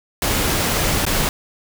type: noise with dropouts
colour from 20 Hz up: pink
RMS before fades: -19 dBFS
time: 0.22-1.29 s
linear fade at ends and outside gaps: 1 ms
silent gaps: 1.052-1.065 s
effects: none

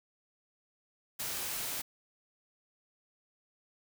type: noise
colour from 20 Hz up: white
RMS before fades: -37 dBFS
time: 1.19-1.82 s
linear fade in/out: 10 ms
effects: none

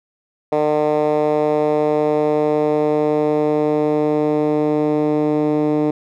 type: tone with band-pass filter sweep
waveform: 10% pulse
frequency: 150.9 Hz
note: D3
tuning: 47 cents sharp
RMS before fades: -17 dBFS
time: 0.52-5.91 s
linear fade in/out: 5 ms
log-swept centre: 550 to 330 Hz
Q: 1.8
effects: none

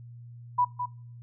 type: tone with echo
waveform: sine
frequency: 985 Hz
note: B5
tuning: 5 cents flat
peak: -20 dBFS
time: 0.58-0.65 s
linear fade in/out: 10 ms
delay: 210 ms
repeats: 1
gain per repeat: -8 dB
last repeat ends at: 0.86 s
effects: noise-tail reverb RT60 0.5 s tail -23 dB re dry + added 119 Hz sine -43 dBFS peak until 1.22 s

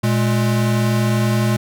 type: tone pair together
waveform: square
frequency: 117.86 / 210 Hz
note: A#2 / G#3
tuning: +19 / +19 cents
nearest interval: minor seventh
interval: 1000 cents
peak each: -17 / -20 dBFS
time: 0.03-1.57 s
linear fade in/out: 10 ms
effects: none

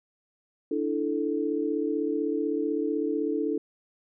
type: chord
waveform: sine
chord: D suspended second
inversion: none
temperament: equal with one note detuned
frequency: 293.7 / 329.6 / 438.2 Hz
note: D4 / E4 / A4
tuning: 0 / 0 / -7 cents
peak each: -29 / -30 / -29 dBFS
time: 0.71-3.58 s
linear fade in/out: 5 ms
effects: none

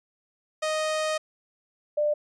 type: tone pair in turn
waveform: sawtooth / sine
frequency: 622.3 / 595.4 Hz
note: D#5 / D5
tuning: 0 / +24 cents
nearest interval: minor second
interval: 76 cents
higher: first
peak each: -21 dBFS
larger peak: neither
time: 0.62-1.18 / 1.97-2.14 s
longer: first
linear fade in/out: 10 ms
effects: resampled to 22050 Hz

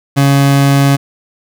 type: tone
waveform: 30% pulse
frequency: 139.3 Hz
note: C#3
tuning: 9 cents sharp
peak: -4 dBFS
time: 0.16-0.97 s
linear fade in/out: 20 ms
effects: none

